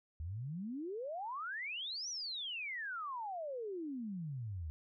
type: exponential two-way sweep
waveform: sine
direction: up then down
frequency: 74.2 to 6020 to 74.2 Hz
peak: -39 dBFS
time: 0.2-4.7 s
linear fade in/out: 0 ms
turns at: 2.09 s
effects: none